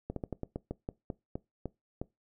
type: slowing click train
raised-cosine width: 2 ms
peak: -22 dBFS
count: 12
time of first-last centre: 0.1-2.015 s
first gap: 63 ms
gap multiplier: 1.19
effects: noise-tail reverb RT60 0.2 s tail -21 dB re dry